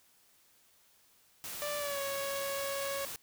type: noise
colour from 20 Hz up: white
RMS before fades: -42 dBFS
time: 1.44-3.16 s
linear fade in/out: 0 ms
type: tone with pitch glide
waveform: sawtooth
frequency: 587.3 to 554.7 Hz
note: D5 to C#5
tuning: 0 to +1 cents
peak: -31 dBFS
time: 1.62-3.05 s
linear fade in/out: 0 ms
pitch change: -99 cents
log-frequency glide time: 1.77-2.01 s
effects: white hiss -66 dBFS RMS until 3.22 s